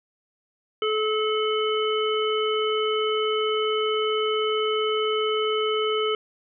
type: harmonic tone with a mistuned harmonic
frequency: 431.1 Hz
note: A4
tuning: 35 cents flat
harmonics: 1 / 3 / 5 / 7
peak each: -23 / -28 / -35 / -29 dBFS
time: 0.82-6.15 s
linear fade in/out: 2 ms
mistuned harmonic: 5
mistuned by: +20 cents
effects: none